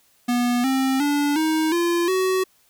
square tone with pitch steps, 243.1 / 265.1 / 289.1 / 315.3 / 343.8 / 374.9 Hz, B3 / C4 / D4 / D#4 / F4 / F#4, -27 / +23 / -27 / +23 / -27 / +23 cents, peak -19 dBFS, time 0.28-2.44 s, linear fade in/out 10 ms, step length 360 ms, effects white hiss -60 dBFS RMS until 2.69 s

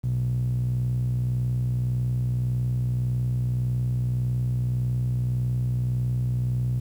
sawtooth tone with band-pass filter, 61.74 Hz, B1, in tune, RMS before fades -25 dBFS, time 0.03-6.8 s, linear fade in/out 10 ms, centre 130 Hz, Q 6.8, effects 9-bit

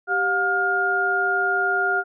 sine tone cluster, 391 / 718 / 1415 Hz, G4 / F5 / F6, -4 / +48 / +22 cents, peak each -27 / -25 / -20 dBFS, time 0.07-2.04 s, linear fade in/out 50 ms, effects none

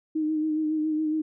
sine tone with vibrato, 310 Hz, D#4, 6 cents flat, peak -23 dBFS, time 0.15-1.22 s, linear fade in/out 10 ms, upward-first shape sine, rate 7.2 Hz, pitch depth 30 cents each way, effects none

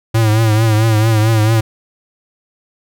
square tone with vibrato, 110.1 Hz, A2, 2 cents sharp, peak -10 dBFS, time 0.14-1.61 s, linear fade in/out 10 ms, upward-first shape triangle, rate 4.5 Hz, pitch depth 75 cents each way, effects none

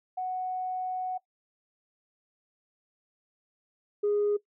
sine tone pair in turn, 740 / 413 Hz, F#5 / G#4, 0 / -10 cents, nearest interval minor seventh, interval 1010 cents, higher first, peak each -29 / -22 dBFS, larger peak second, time 0.17-1.18 / 4.03-4.37 s, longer first, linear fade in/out 10 ms, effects noise-tail reverb RT60 0.1 s tail -19 dB re dry + tanh soft clip ceiling -20 dBFS

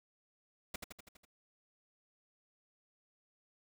pink noise with echo, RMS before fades -40 dBFS, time 0.74-0.76 s, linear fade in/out 5 ms, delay 82 ms, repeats 6, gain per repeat -4 dB, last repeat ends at 1.252 s, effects none

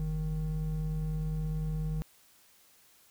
triangle tone pair together, 46.47 / 156.3 Hz, F#1 / D#3, +8 / +8 cents, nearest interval octave + major sixth, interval 2100 cents, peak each -32 / -30 dBFS, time 0-2.02 s, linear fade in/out 0 ms, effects white hiss -62 dBFS RMS until 3.1 s

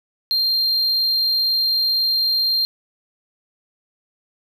triangle tone, 4186 Hz, C8, in tune, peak -15 dBFS, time 0.31-2.65 s, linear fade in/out 0 ms, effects none

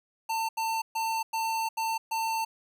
square tone bursts at uneven times, 897 Hz, A5, 33 cents sharp, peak -28 dBFS, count 6, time 0.29-0.49 / 0.57-0.82 / 0.95-1.23 / 1.33-1.69 / 1.77-1.98 / 2.11-2.45 s, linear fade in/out 10 ms, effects none

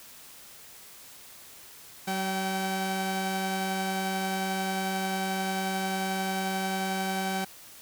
sawtooth tone pair together, 189.69 / 770 Hz, F#3 / G5, +43 / -31 cents, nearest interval 2 octaves, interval 2426 cents, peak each -27 dBFS, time 2.07-7.45 s, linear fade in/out 10 ms, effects white hiss -49 dBFS RMS until 7.81 s

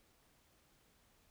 silence, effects pink hiss -71 dBFS RMS until 1.3 s

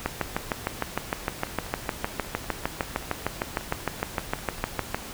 two click trains, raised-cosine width 0.5 ms, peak -24 / -9 dBFS, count 17 / 33, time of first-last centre 1.47-4.583 / 0.06-4.945 s, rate 5.14 / 6.55 Hz, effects pink hiss -39 dBFS RMS until 5.13 s

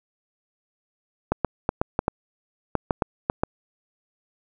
clicks, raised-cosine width 1 ms, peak -6 dBFS, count 11, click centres 1.32 / 1.447 / 1.691 / 1.815 / 1.991 / 2.081 / 2.753 / 2.908 / 3.022 / 3.299 / 3.435 s, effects none

